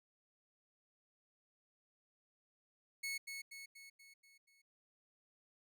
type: tone with echo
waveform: sawtooth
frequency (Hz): 2200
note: C#7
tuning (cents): -14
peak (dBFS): -36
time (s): 3.03-3.18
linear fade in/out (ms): 10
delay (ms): 240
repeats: 6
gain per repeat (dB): -5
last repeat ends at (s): 4.62
effects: none